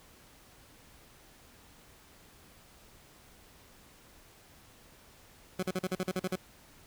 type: tone bursts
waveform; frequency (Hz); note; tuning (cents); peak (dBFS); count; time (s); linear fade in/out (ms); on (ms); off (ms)
20% pulse; 185; F#3; 0; -25; 10; 5.59-6.358; 5; 39; 42
effects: pink hiss -58 dBFS RMS until 6.86 s